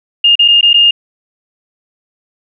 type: tone with dropouts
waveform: sine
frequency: 2828 Hz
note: F7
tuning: 21 cents sharp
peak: -4 dBFS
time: 0.24-0.91 s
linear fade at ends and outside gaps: 5 ms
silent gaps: 0.355-0.392 / 0.48-0.483 / 0.611-0.628 / 0.732-0.741 s
effects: none